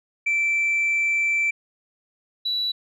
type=tone pair in turn; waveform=sine; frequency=2334 / 3938 Hz; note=D7 / B7; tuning=-11 / -6 cents; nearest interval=major sixth; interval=905 cents; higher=second; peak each=-17 / -21 dBFS; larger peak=first; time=0.26-1.51 / 2.45-2.72 s; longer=first; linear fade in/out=10 ms; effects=tanh soft clip ceiling -17 dBFS